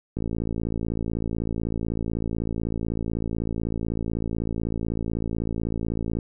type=click train; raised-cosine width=3 ms; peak=-15 dBFS; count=338; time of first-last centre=0.17-6.188 s; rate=56 Hz; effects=none